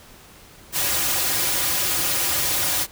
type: noise with comb filter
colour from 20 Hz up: white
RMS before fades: -22 dBFS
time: 0.72-2.87 s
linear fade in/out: 50 ms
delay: 4.5 ms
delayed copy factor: -0.95
effects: pink hiss -47 dBFS RMS until 2.91 s